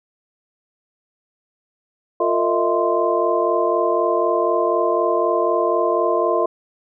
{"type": "tone cluster", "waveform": "sine", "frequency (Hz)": [352.4, 455.6, 622, 666, 1042], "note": ["F4", "A#4", "D#5", "E5", "C6"], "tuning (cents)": [16, -40, -1, 18, -7], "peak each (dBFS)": -22, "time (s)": [2.2, 6.46], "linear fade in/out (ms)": 5, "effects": []}